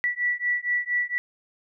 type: beating tone pair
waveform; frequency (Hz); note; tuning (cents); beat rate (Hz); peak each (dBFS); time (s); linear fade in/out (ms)
sine; 1952 / 1956.3; B6 / B6; -21 / -17; 4.3; -26; 0.04-1.18; 0
effects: none